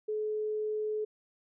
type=tone; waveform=sine; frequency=427.9 Hz; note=A4; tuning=48 cents flat; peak=-30 dBFS; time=0.08-1.05 s; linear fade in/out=10 ms; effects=none